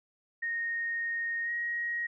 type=tone with pitch glide; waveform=sine; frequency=1856 to 1887.4 Hz; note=A#6 to A#6; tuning=-8 to +21 cents; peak=-30 dBFS; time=0.42-2.07 s; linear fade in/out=10 ms; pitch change=+29 cents; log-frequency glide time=1.44-1.51 s; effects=none